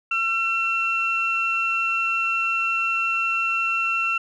sine tone pair together, 1347.2 / 2710 Hz, E6 / E7, +37 / +47 cents, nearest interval octave, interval 1210 cents, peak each -24 / -21 dBFS, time 0.11-4.18 s, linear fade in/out 5 ms, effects tanh soft clip ceiling -13 dBFS

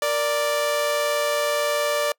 sawtooth tone pair together, 466.1 / 587.3 Hz, A#4 / D5, 0 / 0 cents, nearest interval major third, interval 400 cents, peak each -26 / -17 dBFS, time 0.02-2.12 s, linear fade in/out 2 ms, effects noise-tail reverb RT60 0.1 s tail -25 dB re dry

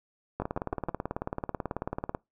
two click trains, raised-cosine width 1 ms, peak -17 / -17 dBFS, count 33 / 4, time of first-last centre 0.4-2.149 / 0.42-0.886 s, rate 18.3 / 6.44 Hz, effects noise-tail reverb RT60 0.2 s tail -24 dB re dry

